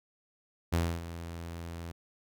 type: tone with ADSR envelope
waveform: sawtooth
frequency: 84.3 Hz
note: E2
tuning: 39 cents sharp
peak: -21 dBFS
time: 0.72-1.92 s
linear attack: 15 ms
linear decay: 270 ms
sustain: -14 dB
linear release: 10 ms
effects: none